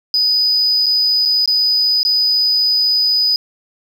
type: tone with dropouts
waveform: triangle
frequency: 4978 Hz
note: D#8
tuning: in tune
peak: -9 dBFS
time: 0.14-3.36 s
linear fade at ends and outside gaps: 1 ms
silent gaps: 0.86-0.865 / 1.253-1.257 / 1.458-1.476 / 2.031-2.05 s
effects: tanh soft clip ceiling -8 dBFS + 7-bit